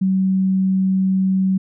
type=tone; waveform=sine; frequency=189.7 Hz; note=F#3; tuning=43 cents sharp; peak=-14 dBFS; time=0.01-1.58 s; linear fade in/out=10 ms; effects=none